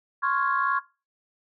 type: chord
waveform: sine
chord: Db major seventh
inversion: third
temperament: equal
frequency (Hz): 1046.5 / 1108.7 / 1396.9 / 1661.2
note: C6 / Db6 / F6 / Ab6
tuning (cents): 0 / 0 / 0 / 0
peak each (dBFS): -29 / -24 / -29 / -28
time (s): 0.22-0.8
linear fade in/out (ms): 20
effects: noise-tail reverb RT60 0.3 s tail -19 dB re dry + tanh soft clip ceiling -11 dBFS